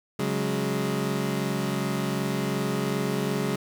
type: chord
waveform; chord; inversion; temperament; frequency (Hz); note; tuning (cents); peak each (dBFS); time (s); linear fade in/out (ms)
25% pulse; C# suspended fourth; none; equal; 138.59 / 185 / 207.7; C#3 / F#3 / G#3; 0 / 0 / 0; -26; 0.19-3.56; 5
effects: 9-bit